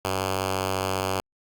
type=tone with notch filter; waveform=5% pulse; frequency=94.9 Hz; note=F#2; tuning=44 cents sharp; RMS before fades=-27 dBFS; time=0.05-1.2 s; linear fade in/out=0 ms; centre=230 Hz; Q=1.7; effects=Opus 48 kbps